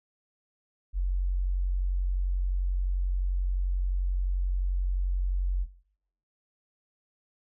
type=tone; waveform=sine; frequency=45.72 Hz; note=F#1; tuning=20 cents flat; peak=-24 dBFS; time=0.93-5.67 s; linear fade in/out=50 ms; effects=noise-tail reverb RT60 0.7 s tail -20 dB re dry